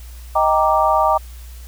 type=chord; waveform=sine; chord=Eb major seventh; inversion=none; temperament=equal with one note detuned; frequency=627.3 / 784 / 932.3 / 1174.7 Hz; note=Eb5 / G5 / Bb5 / D6; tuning=+14 / 0 / 0 / 0 cents; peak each=-18 dBFS; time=0.35-1.18 s; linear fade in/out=10 ms; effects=added 60 Hz sine -33 dBFS peak until 1.67 s + white hiss -46 dBFS RMS until 1.67 s